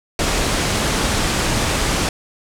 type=low-pass noise; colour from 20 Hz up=pink; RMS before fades=-19 dBFS; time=0.19-2.09 s; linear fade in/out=2 ms; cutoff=9500 Hz; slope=24 dB/octave; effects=none